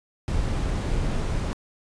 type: noise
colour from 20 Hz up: brown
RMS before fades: -25 dBFS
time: 0.28-1.53 s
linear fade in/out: 0 ms
effects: resampled to 22050 Hz